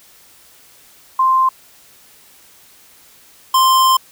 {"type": "tone pair in turn", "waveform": ["sine", "square"], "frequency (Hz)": [1046.5, 1046.5], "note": ["C6", "C6"], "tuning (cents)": [0, 0], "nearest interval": "unison", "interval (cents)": 0, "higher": "neither", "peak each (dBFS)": -10, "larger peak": "neither", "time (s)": [[1.19, 1.49], [3.54, 3.97]], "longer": "second", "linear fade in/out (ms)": 5, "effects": ["white hiss -47 dBFS RMS until 4.11 s"]}